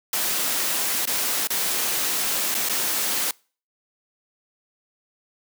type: noise with dropouts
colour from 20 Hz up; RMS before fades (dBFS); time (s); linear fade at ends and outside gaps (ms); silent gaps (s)
white; -24; 0.13-3.31; 2; 1.055-1.073 / 1.472-1.503 / 2.544-2.549 / 2.688-2.695
effects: noise-tail reverb RT60 0.4 s tail -26 dB re dry + high-pass 200 Hz 12 dB/octave